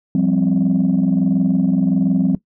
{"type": "chord", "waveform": "sine", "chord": "F suspended second", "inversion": "none", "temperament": "equal", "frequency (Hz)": [174.61, 196, 261.6], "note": ["F3", "G3", "C4"], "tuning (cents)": [0, 0, 0], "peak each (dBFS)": -16, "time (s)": [0.15, 2.35], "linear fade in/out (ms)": 2, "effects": ["noise-tail reverb RT60 0.1 s tail -18 dB re dry", "tanh soft clip ceiling -8 dBFS"]}